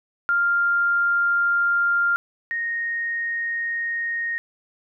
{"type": "tone pair in turn", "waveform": "sine", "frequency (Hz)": [1396.9, 1860.6], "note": ["F6", "A#6"], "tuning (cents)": [0, -4], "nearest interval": "perfect fourth", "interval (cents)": 496, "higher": "second", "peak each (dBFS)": [-17, -23], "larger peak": "first", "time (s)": [[0.29, 2.16], [2.51, 4.38]], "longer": "neither", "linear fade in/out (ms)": 0, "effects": []}